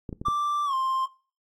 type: clicks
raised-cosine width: 3 ms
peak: -21 dBFS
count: 4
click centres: 0.092 / 0.128 / 0.215 / 0.284 s
type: tone with pitch glide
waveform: triangle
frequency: 1174.7 to 1052.6 Hz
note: D6 to C6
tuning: 0 to +10 cents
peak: -22 dBFS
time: 0.25-1.06 s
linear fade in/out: 10 ms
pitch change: -190 cents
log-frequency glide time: 0.65-0.74 s
effects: noise-tail reverb RT60 0.4 s tail -20 dB re dry + AAC 48 kbps